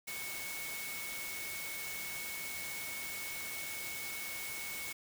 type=tone in noise; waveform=sine; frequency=2212 Hz; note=C#7; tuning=4 cents flat; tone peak=-43 dBFS; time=0.07-4.93 s; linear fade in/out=10 ms; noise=white; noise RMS=-43 dBFS; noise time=0.07-4.93 s; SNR=-3 dB; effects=none